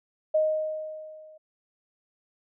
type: tone with level ramp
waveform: sine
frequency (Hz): 622.3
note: D#5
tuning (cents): 0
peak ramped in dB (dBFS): -18 to -48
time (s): 0.34-1.38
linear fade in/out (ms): 10
effects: none